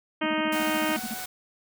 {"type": "harmonic tone", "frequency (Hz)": 311.1, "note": "D#4", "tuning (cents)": 0, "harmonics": [1, 2, 3, 4, 5, 6, 7, 8, 9, 10], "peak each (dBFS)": [-28, -31, -33, -34, -35, -36, -36, -37, -38, -38], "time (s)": [0.21, 0.97], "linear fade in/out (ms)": 10}
{"type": "tone bursts", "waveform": "triangle", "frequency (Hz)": 224.4, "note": "A3", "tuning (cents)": 34, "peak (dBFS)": -29, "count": 13, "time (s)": [0.23, 1.141], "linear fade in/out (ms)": 5, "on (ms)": 35, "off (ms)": 38}
{"type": "noise", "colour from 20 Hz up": "white", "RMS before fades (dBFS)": -37, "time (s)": [0.52, 1.26], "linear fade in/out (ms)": 5}
{"type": "tone", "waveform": "25% pulse", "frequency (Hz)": 744, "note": "F#5", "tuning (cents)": 9, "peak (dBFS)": -34, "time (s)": [0.54, 1.26], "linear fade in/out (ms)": 20}
{"effects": []}